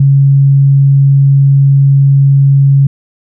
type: tone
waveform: sine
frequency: 138.3 Hz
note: C#3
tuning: 4 cents flat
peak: -3 dBFS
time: 0-2.87 s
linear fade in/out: 5 ms
effects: none